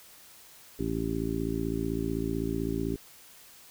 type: harmonic tone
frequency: 55.8 Hz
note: A1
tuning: 25 cents sharp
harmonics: 1 / 2 / 3 / 4 / 5 / 6 / 7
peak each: -37 / -38 / -36 / -38 / -33 / -36 / -35 dBFS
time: 0.79-2.96 s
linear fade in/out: 5 ms
effects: white hiss -53 dBFS RMS until 3.7 s